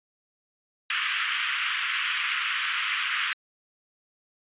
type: band-pass noise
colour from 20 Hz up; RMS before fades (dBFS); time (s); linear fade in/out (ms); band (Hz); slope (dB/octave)
white; -28; 0.9-3.33; 2; 1200 to 3200; 48
effects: resampled to 8000 Hz